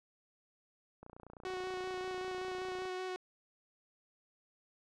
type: click train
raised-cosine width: 1 ms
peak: -37 dBFS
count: 55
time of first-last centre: 1.03-2.854 s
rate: 29.6 Hz
type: tone with vibrato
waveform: sawtooth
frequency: 370 Hz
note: F#4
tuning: in tune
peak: -34 dBFS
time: 1.45-3.16 s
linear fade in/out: 0 ms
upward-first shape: square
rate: 5.2 Hz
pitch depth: 10 cents each way
effects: low-pass 5000 Hz 12 dB/octave